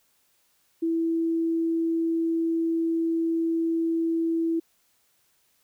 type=tone; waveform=sine; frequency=329.6 Hz; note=E4; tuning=in tune; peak=-22 dBFS; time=0.82-4.6 s; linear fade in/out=10 ms; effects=white hiss -67 dBFS RMS until 5.63 s